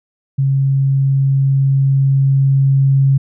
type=tone with level ramp; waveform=sine; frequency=136.3 Hz; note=C#3; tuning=29 cents flat; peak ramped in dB=-11 to -8 dBFS; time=0.38-3.18 s; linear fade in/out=10 ms; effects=none